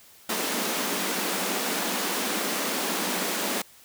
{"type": "high-pass noise", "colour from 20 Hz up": "pink", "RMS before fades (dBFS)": -28, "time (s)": [0.29, 3.62], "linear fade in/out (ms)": 5, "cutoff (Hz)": 180, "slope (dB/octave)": 96, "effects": ["white hiss -53 dBFS RMS until 3.84 s"]}